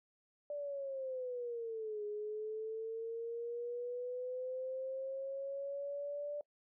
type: linear two-way sweep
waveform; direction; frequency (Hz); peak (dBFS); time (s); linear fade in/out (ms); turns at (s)
sine; down then up; 587.3 to 415.3 to 587.3; -38; 0.5-6.41; 2; 2.04
effects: noise-tail reverb RT60 0.1 s tail -24 dB re dry

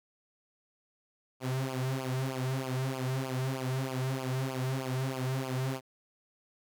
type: tone with flanger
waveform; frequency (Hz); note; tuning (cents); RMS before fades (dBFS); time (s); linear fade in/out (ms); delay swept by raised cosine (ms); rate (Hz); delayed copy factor
sawtooth; 130.81; C3; 0; -33; 1.4-5.81; 50; 0.51 to 4.11; 3.2; -1
effects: none

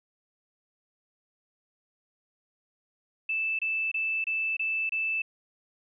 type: tone bursts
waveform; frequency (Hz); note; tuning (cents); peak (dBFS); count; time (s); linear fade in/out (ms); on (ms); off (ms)
sine; 2637; E7; 0; -26; 6; 3.29-5.22; 5; 300; 26
effects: none

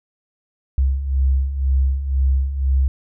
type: beating tone pair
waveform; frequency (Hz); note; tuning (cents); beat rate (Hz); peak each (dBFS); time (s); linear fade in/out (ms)
sine; 65.41 / 67.41; C2 / C#2; 0 / -48; 2; -22 / -16; 0.78-2.88; 0
effects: none

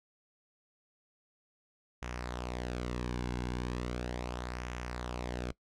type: tone with flanger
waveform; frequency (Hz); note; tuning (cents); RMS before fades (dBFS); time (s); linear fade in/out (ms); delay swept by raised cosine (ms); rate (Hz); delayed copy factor
sawtooth; 61; B1; -21; -38; 2.02-5.52; 5; 0.23 to 1.63; 0.37; -0.55
effects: noise-tail reverb RT60 0.1 s tail -21 dB re dry + low-pass 7000 Hz 12 dB/octave

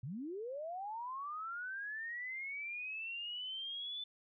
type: linear sweep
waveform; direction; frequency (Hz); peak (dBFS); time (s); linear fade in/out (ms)
sine; up; 110.9 to 3520; -40; 0.03-4.04; 5
effects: none

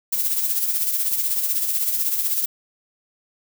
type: noise with tremolo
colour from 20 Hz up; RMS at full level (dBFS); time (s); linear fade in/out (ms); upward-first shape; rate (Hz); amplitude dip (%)
violet; -20; 0.12-2.46; 10; sine; 16; 50
effects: none

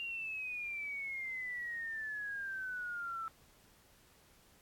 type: exponential sweep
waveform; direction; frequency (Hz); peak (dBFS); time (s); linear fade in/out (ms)
sine; down; 2794 to 1318.5; -38; 0-3.28; 0
effects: pink hiss -65 dBFS RMS until 4.61 s + AAC 64 kbps

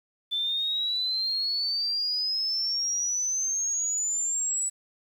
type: exponential sweep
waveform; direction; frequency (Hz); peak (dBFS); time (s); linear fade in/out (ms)
sine; up; 3510 to 7910; -25; 0.31-4.7; 20
effects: 9-bit

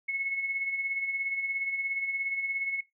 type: tone with tremolo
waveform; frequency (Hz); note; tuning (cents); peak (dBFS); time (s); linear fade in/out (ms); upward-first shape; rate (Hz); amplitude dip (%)
sine; 2191; C#7; -21; -27; 0.08-2.81; 10; sine; 17; 55
effects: noise-tail reverb RT60 0.2 s tail -19 dB re dry

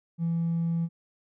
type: tone with hard clipping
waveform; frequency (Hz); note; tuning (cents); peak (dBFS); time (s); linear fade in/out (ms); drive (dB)
sine; 167.3; E3; +26; -25; 0.18-0.89; 50; 1
effects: none

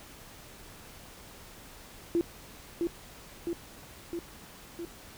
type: tone with echo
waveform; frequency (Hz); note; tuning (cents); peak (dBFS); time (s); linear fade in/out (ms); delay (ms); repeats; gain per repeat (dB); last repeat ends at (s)
sine; 340.9; F4; -42; -23; 2.15-2.21; 0; 660; 4; -3; 4.85
effects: pink hiss -50 dBFS RMS until 5.17 s

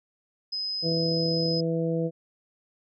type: tone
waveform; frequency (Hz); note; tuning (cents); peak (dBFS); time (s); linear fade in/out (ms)
sine; 5050; D#8; +25; -28; 0.52-1.61; 10
type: harmonic tone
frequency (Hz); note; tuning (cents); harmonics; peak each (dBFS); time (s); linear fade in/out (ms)
164.81; E3; 0; 1 / 2 / 3 / 4; -27 / -31 / -28 / -38; 0.82-2.11; 50
effects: none

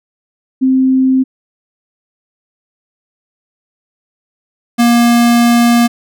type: tone pair in turn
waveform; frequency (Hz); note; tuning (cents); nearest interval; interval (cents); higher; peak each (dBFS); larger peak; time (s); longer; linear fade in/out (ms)
sine / square; 261.6 / 236.9; C4 / A#3; 0 / +28; major second; 172; first; -7; neither; 0.61-1.24 / 4.78-5.88; second; 20
effects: none

